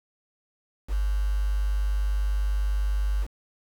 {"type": "tone with quantisation", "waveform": "sine", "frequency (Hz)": 50, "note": "G1", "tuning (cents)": 35, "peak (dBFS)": -22, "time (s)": [0.88, 3.27], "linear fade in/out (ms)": 50, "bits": 7, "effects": []}